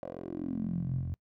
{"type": "tone with band-pass filter sweep", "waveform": "10% pulse", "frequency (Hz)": 44.06, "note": "F1", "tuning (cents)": 16, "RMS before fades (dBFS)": -35, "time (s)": [0.03, 1.14], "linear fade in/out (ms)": 0, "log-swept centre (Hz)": [560, 95], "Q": 5.5, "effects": ["noise-tail reverb RT60 0.1 s tail -25 dB re dry"]}